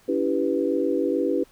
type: chord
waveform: sine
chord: C# half-diminished seventh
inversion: none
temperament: equal with one note detuned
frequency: 282.7 / 329.6 / 392 / 493.9 Hz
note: C#4 / E4 / G4 / B4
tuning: +34 / 0 / 0 / 0 cents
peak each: -26 dBFS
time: 0.08-1.44 s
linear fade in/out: 10 ms
effects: pink hiss -57 dBFS RMS until 1.51 s